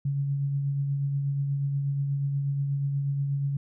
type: tone with tremolo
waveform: sine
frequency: 140 Hz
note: C#3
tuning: 18 cents sharp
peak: -23 dBFS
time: 0.05-3.57 s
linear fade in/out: 5 ms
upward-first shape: triangle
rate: 8.3 Hz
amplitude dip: 35%
effects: none